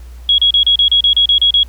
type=tone bursts; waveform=sine; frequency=3322 Hz; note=G#7; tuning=in tune; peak=-7 dBFS; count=11; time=0.29-1.632 s; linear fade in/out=2 ms; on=92 ms; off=33 ms; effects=added 60 Hz sine -30 dBFS peak until 1.68 s + pink hiss -48 dBFS RMS until 1.68 s